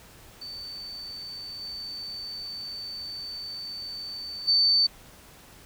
sine tone with level steps, 4547 Hz, C#8, 43 cents sharp, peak -36 / -34 / -18 dBFS, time 0.41-4.87 s, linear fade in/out 10 ms, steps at 1.6 / 4.47 s, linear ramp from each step 20 ms, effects pink hiss -51 dBFS RMS until 5.65 s

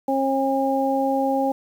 harmonic tone, 270.2 Hz, C#4, 44 cents flat, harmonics 1 / 2 / 3, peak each -23 / -23 / -23 dBFS, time 0.08-1.52 s, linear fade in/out 5 ms, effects 8-bit

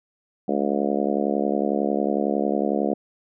harmonic tone, 71 Hz, C#2, 42 cents sharp, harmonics 3 / 4 / 5 / 6 / 7 / 8 / 9 / 10, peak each -26 / -27 / -28 / -29 / -29 / -30 / -31 / -31 dBFS, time 0.48-2.94 s, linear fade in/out 5 ms, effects none

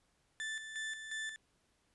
35% pulse tone with tremolo, 1760 Hz, A6, in tune, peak -36 dBFS, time 0.4-1.36 s, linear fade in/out 0 ms, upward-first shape square, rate 2.8 Hz, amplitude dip 55%, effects pink hiss -75 dBFS RMS until 1.94 s + resampled to 24000 Hz

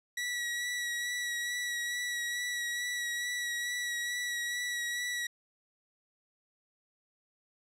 sawtooth tone with vibrato, 1933 Hz, B6, 38 cents flat, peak -29 dBFS, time 0.17-5.27 s, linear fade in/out 5 ms, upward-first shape sine, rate 2.3 Hz, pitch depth 20 cents each way, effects low-pass 11000 Hz 12 dB/octave

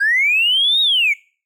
triangle linear two-way sweep, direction up then down, 1575 to 3805 to 2152 Hz, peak -9 dBFS, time 0-1.14 s, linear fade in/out 20 ms, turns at 0.81 s, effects noise-tail reverb RT60 0.4 s tail -25 dB re dry + tanh soft clip ceiling -10 dBFS

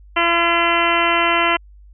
harmonic tone, 340 Hz, F4, 46 cents flat, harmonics 1 / 2 / 3 / 4 / 5 / 6 / 7 / 8 / 9, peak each -24 / -22 / -20 / -21 / -26 / -22 / -26 / -22 / -25 dBFS, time 0.16-1.57 s, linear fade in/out 10 ms, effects added 50 Hz sine -41 dBFS peak until 1.93 s

